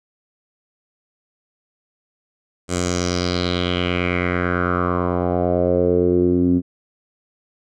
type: tone with low-pass filter sweep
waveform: 10% pulse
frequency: 89 Hz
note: F2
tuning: 33 cents sharp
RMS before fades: -19 dBFS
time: 2.68-6.62 s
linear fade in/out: 50 ms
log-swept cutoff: 8100 to 250 Hz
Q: 4.1
effects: none